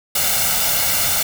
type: noise with comb filter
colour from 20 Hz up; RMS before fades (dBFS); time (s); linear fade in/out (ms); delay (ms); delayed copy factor
white; -18; 0.15-1.23; 5; 1.4; +0.7
effects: none